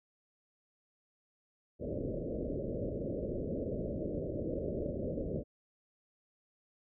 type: low-pass noise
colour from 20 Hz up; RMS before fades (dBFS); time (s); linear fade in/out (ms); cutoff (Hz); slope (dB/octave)
white; -37; 1.79-5.44; 50; 600; 96
effects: none